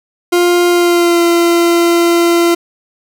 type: tone with pitch glide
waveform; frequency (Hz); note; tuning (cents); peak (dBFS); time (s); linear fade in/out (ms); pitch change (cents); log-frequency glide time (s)
40% pulse; 350.9 to 341.9; F4 to F4; +8 to -37; -7; 0.32-2.55; 10; -45; 0.69-1.22
effects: none